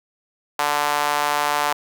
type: tone with high-pass filter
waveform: sawtooth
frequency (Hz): 146.83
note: D3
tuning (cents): 0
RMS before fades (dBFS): -21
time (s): 0.59-1.73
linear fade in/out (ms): 2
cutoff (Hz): 880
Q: 2.2
effects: none